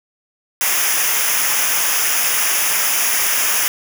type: noise with comb filter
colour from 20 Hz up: white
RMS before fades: -17 dBFS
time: 0.61-3.68 s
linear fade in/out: 0 ms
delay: 0.24 ms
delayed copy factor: -0.8
effects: none